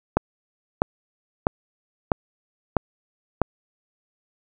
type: click train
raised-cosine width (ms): 1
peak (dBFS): -3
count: 6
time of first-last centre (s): 0.17-3.417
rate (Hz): 1.54
effects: none